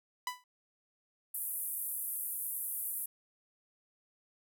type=tone with exponential decay; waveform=sawtooth; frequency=994 Hz; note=B5; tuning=11 cents sharp; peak=-27 dBFS; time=0.27-0.44 s; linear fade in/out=2 ms; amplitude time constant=36 ms
type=band-pass noise; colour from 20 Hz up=pink; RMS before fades=-38 dBFS; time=1.34-3.06 s; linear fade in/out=5 ms; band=10000 to 15000 Hz; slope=48 dB/octave
effects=none